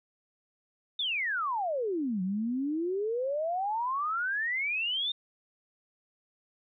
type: exponential two-way sweep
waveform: sine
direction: down then up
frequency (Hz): 3685 to 180 to 3685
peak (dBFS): -28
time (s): 0.99-5.12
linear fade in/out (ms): 5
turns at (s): 2.22
effects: none